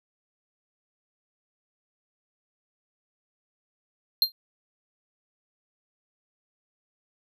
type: tone with exponential decay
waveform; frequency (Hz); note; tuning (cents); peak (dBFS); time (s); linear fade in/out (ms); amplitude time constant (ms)
square; 4186; C8; 0; -14; 4.22-4.32; 1; 20
effects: none